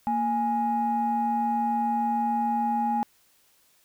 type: tone pair together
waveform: sine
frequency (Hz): 231.7 / 830.6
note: A#3 / G#5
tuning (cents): -10 / 0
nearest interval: octave + minor seventh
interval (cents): 2210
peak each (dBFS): -27 / -23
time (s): 0.07-3.03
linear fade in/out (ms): 0
effects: tanh soft clip ceiling -17 dBFS + white hiss -63 dBFS RMS until 3.84 s